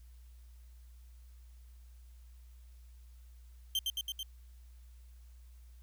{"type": "tone with echo", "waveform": "40% pulse", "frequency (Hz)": 3136, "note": "G7", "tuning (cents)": 0, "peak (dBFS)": -29, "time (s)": [3.75, 3.79], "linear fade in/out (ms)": 2, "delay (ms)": 110, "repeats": 4, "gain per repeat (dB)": -2, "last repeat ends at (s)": 4.23, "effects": ["added 60 Hz sine -52 dBFS peak until 5.82 s", "white hiss -71 dBFS RMS until 5.82 s"]}